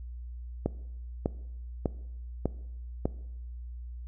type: click train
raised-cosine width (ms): 2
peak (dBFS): -13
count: 5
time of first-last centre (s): 0.66-3.055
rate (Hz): 1.67
effects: noise-tail reverb RT60 0.9 s tail -20 dB re dry + added 60 Hz sine -38 dBFS peak until 4.07 s